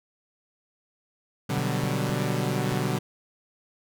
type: chord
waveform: sawtooth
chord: G major seventh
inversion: first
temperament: equal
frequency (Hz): 123.47 / 146.83 / 185 / 196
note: B2 / D3 / F#3 / G3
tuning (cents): 0 / 0 / 0 / 0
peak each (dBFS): -25 / -25 / -28 / -29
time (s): 1.49-2.99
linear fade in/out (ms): 10
type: clicks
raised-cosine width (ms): 5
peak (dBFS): -28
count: 4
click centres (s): 1.581 / 1.839 / 2.095 / 2.722
effects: none